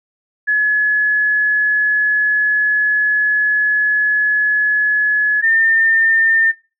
sine tone pair in turn, 1700 / 1806.1 Hz, G#6 / A6, +40 / +45 cents, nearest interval minor second, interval 105 cents, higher second, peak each -11 dBFS, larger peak neither, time 0.47-5.42 / 5.42-6.52 s, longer first, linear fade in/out 20 ms, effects noise-tail reverb RT60 0.3 s tail -20 dB re dry

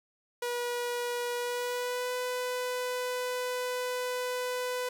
sawtooth tone with pitch glide, 483.9 to 499.2 Hz, B4 to B4, -35 to +19 cents, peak -27 dBFS, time 0.42-4.89 s, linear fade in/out 5 ms, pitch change +54 cents, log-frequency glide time 1.36-2.14 s, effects none

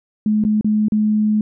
sine tone with dropouts, 213.1 Hz, G#3, 45 cents sharp, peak -13 dBFS, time 0.26-1.41 s, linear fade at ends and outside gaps 2 ms, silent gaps 0.439-0.449 / 0.611-0.645 / 0.884-0.921 s, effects none

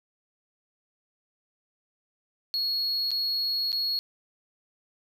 triangle tone with dropouts, 4327 Hz, C#8, 43 cents flat, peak -24 dBFS, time 2.54-3.99 s, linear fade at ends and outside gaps 0 ms, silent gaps 3.107-3.115 / 3.719-3.728 s, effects none

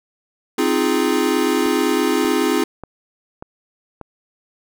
square chord, F minor seventh, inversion second, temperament equal, 261.6 / 311.1 / 349.2 / 415.3 Hz, C4 / Eb4 / F4 / Ab4, 0 / 0 / 0 / 0 cents, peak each -22 dBFS, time 0.58-2.64 s, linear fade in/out 5 ms
click train, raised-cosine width 1 ms, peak -19 dBFS, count 5, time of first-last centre 1.66-4.013 s, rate 1.7 Hz
effects none

